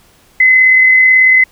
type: tone with amplitude modulation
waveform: sine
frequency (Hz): 2038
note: C7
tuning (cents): -46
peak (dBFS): -3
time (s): 0.4-1.44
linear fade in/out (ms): 5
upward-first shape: sine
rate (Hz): 38.2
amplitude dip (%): 25
effects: pink hiss -48 dBFS RMS until 1.51 s